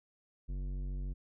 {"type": "tone with tanh clipping", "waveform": "triangle", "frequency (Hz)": 46.96, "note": "F#1", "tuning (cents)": 26, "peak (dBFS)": -37, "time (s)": [0.48, 1.14], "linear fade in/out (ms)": 20, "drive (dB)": 17, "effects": []}